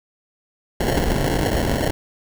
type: noise with sample-and-hold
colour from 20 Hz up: pink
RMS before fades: -20 dBFS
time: 0.8-1.91 s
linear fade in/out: 5 ms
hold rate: 1225 Hz
effects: none